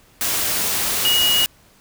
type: tone in noise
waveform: sine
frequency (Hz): 2894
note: F#7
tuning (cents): -39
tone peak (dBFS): -15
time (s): 1.05-1.45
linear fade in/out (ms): 0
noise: white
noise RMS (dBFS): -21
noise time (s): 0.21-1.46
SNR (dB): +3
effects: pink hiss -53 dBFS RMS until 1.8 s